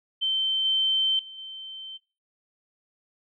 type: tone with level steps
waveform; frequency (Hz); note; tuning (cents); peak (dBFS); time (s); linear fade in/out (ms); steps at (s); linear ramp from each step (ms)
sine; 3100; G7; -20; -22 / -20 / -39 / -36; 0.21-1.98; 20; 0.65 / 1.19 / 1.38; 2
effects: noise-tail reverb RT60 0.3 s tail -19 dB re dry